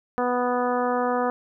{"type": "harmonic tone", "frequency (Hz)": 246.9, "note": "B3", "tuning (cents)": 0, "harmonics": [1, 2, 3, 4, 5, 6, 7], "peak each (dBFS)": [-28, -25, -27, -30, -30, -36, -39], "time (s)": [0.18, 1.3], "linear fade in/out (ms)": 0, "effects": []}